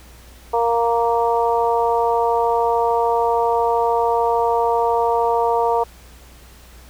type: harmonic tone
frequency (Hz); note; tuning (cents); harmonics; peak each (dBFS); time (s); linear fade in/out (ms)
233.1; A#3; 0; 2 / 3 / 4 / 5; -19 / -21 / -19 / -28; 0.53-5.84; 10
effects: added 60 Hz sine -43 dBFS peak until 6.89 s + pink hiss -47 dBFS RMS until 6.89 s